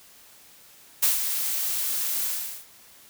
blue noise with ADSR envelope, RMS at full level -19 dBFS, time 1.02-2.66 s, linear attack 13 ms, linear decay 140 ms, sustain -8 dB, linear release 410 ms, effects white hiss -52 dBFS RMS until 3.09 s

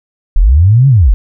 sine linear two-way sweep, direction up then down, 30.96 to 141.6 to 36.45 Hz, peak -3 dBFS, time 0.36-1.14 s, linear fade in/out 0 ms, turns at 0.88 s, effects none

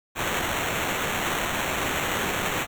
white noise with sample-and-hold, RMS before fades -27 dBFS, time 0.15-2.67 s, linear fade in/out 50 ms, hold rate 4900 Hz, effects none

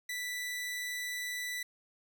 sawtooth tone, 1975.5 Hz, B6, in tune, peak -32 dBFS, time 0.09-1.63 s, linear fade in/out 5 ms, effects none

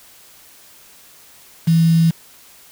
sine tone with quantisation, 164.81 Hz, E3, in tune, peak -10 dBFS, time 1.67-2.11 s, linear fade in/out 10 ms, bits 5, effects white hiss -46 dBFS RMS until 2.71 s

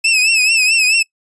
sawtooth tone with vibrato, 2600 Hz, E7, 24 cents flat, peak -7 dBFS, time 0.04-1.03 s, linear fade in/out 10 ms, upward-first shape triangle, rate 4.6 Hz, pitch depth 98 cents each way, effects noise-tail reverb RT60 0.1 s tail -24 dB re dry + resampled to 22050 Hz

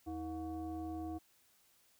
sine tone with frequency modulation, 320 Hz, D#4, 49 cents sharp, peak -39 dBFS, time 0.06-1.19 s, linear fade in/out 20 ms, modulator 400 Hz, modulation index 0.87, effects white hiss -70 dBFS RMS until 1.99 s

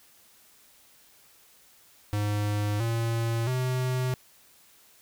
square tone with pitch steps, 103.83 / 115.21 / 127.83 Hz, G#2 / A#2 / C3, 0 / -20 / -40 cents, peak -26 dBFS, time 2.13-4.14 s, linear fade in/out 0 ms, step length 670 ms, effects white hiss -58 dBFS RMS until 5.01 s

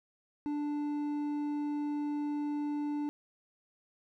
triangle tone with hard clipping, 293.8 Hz, D4, 1 cent sharp, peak -33 dBFS, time 0.46-3.09 s, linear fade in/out 0 ms, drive 9 dB, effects none

